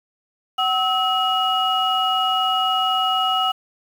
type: tone cluster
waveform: sine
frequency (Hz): 754 / 1292 / 2893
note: F#5 / E6 / F#7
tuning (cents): +32 / -35 / -40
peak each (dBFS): -21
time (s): 0.58-3.52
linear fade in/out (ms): 10
effects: tanh soft clip ceiling -8 dBFS + 7-bit